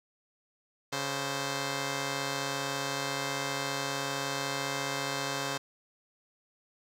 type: tone pair together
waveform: 5% pulse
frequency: 139.5 / 523.3 Hz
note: C#3 / C5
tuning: +11 / 0 cents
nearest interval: octave + major seventh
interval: 2289 cents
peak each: -22 / -23 dBFS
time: 0.92-5.58 s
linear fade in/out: 10 ms
effects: low-pass 12000 Hz 12 dB/octave